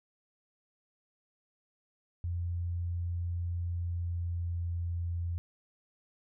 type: tone with pitch glide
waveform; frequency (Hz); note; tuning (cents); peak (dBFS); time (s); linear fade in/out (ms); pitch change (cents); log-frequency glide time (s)
sine; 86.7 to 85.9; F2 to F2; -12 to -28; -31; 2.24-5.38; 0; -16; 3.69-4.7
effects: none